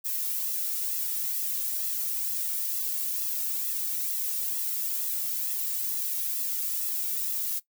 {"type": "noise with flanger", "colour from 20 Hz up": "violet", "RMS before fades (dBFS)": -30, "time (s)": [0.04, 7.6], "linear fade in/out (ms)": 20, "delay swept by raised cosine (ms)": [1.3, 2.03], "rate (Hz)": 2.2, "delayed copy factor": -0.7, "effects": ["noise-tail reverb RT60 0.1 s tail -17 dB re dry"]}